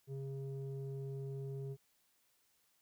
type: tone with low-pass filter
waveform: square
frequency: 136 Hz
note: C#3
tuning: 33 cents flat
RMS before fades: -43 dBFS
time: 0.07-1.77 s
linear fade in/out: 50 ms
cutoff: 340 Hz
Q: 3.7
effects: white hiss -75 dBFS RMS until 2.81 s